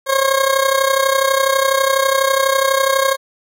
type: tone with amplitude modulation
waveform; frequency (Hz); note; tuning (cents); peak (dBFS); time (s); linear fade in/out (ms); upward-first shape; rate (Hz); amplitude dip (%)
20% pulse; 540; C#5; -45; -5; 0.06-3.17; 50; sine; 32.1; 70
effects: none